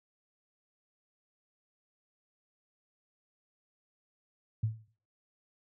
sine tone with exponential decay, 110 Hz, A2, in tune, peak -24 dBFS, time 4.63-4.88 s, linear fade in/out 5 ms, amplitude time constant 54 ms, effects noise-tail reverb RT60 0.5 s tail -21 dB re dry + high-pass 60 Hz 12 dB/octave

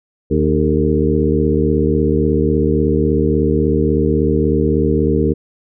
harmonic tone with a mistuned harmonic, 76.3 Hz, D#2, 33 cents flat, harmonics 1 / 2 / 3 / 4 / 5 / 6, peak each -19 / -19 / -19 / -19 / -19 / -19 dBFS, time 0.3-5.34 s, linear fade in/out 20 ms, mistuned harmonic 5, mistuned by +57 cents, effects none

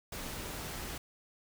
pink noise, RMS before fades -41 dBFS, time 0.12-0.98 s, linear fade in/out 5 ms, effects none

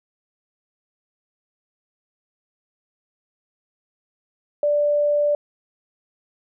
sine tone, 587 Hz, D5, 1 cent flat, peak -16 dBFS, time 4.63-5.35 s, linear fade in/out 2 ms, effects none

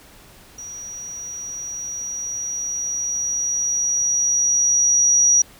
sine tone with level ramp, 5780 Hz, F#8, 41 cents flat, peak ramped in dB -32 to -11 dBFS, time 0.58-5.42 s, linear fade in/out 5 ms, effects pink hiss -47 dBFS RMS until 5.59 s

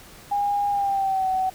sine tone with pitch glide, 813 to 754.2 Hz, G#5 to F#5, -37 to +33 cents, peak -20 dBFS, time 0.31-1.5 s, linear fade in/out 10 ms, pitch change -130 cents, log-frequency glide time 0.7-1.28 s, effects pink hiss -46 dBFS RMS until 1.54 s

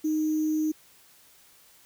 sine tone with sample-and-hold, 310.1 Hz, D#4, 6 cents flat, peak -23 dBFS, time 0.04-0.72 s, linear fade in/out 10 ms, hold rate 6300 Hz, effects white hiss -57 dBFS RMS until 1.85 s

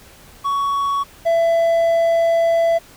triangle tone pair in turn, 1119 / 667.9 Hz, C#6 / E5, +16 / +23 cents, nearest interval major sixth, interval 893 cents, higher first, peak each -15 / -11 dBFS, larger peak second, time 0.44-1.04 / 1.25-2.79 s, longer second, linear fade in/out 20 ms, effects pink hiss -45 dBFS RMS until 2.96 s

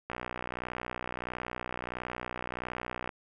click train, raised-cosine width 0.5 ms, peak -20 dBFS, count 185, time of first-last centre 0.1-3.092 s, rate 61.5 Hz, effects none

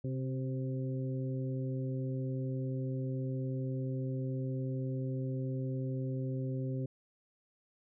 harmonic tone with a mistuned harmonic, 131.3 Hz, C3, 6 cents sharp, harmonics 1 / 2 / 3 / 4, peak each -34 / -40 / -44 / -46 dBFS, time 0.04-6.86 s, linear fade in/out 5 ms, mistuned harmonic 3, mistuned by -23 cents, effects none

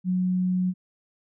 sine tone, 183 Hz, F#3, 19 cents flat, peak -21 dBFS, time 0.04-0.74 s, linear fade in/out 50 ms, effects none

